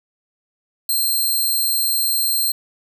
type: tone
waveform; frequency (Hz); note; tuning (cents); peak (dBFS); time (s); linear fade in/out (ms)
5% pulse; 4165; C8; -9; -10; 0.89-2.52; 5
effects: none